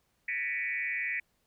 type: tone with frequency modulation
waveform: sine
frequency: 2117 Hz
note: C7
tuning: 20 cents sharp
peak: -30 dBFS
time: 0.28-1.2 s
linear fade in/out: 5 ms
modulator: 143 Hz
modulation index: 2.1
effects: pink hiss -74 dBFS RMS until 1.46 s